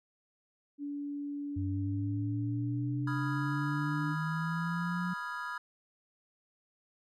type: tone with pitch glide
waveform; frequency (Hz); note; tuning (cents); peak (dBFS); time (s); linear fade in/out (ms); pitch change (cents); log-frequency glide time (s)
sine; 287.2 to 294.9; D4 to D4; -39 to +7; -35; 0.78-4.16; 50; +46; 2-3.14
type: linear sweep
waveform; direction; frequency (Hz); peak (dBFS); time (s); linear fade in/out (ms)
sine; up; 92.5 to 180; -32; 1.56-5.14; 10
type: chord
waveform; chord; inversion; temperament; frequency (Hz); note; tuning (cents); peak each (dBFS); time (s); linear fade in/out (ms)
triangle; F half-diminished seventh; second; equal; 987.8 / 1244.5 / 1396.9 / 1661.2; Cb6 / Eb6 / F6 / Ab6; 0 / 0 / 0 / 0; -40; 3.07-5.58; 5
effects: none